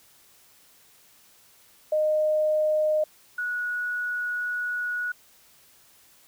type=tone pair in turn; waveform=sine; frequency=615 / 1462.7 Hz; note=D#5 / F#6; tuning=-20 / -20 cents; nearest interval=octave + minor third; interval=1500 cents; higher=second; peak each=-20 / -26 dBFS; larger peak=first; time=1.92-3.04 / 3.38-5.12 s; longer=second; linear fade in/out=5 ms; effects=white hiss -57 dBFS RMS until 6.27 s